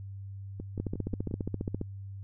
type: two click trains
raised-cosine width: 3 ms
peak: -24 / -19 dBFS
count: 5 / 16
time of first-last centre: 0.6-1.312 / 0.8-1.814 s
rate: 5.62 / 14.8 Hz
effects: added 98 Hz sine -39 dBFS peak until 2.23 s